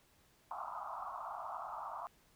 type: band-pass noise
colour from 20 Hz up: white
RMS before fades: -44 dBFS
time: 0.51-2.07 s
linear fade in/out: 0 ms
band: 650 to 1300 Hz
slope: 96 dB/octave
effects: pink hiss -69 dBFS RMS until 2.35 s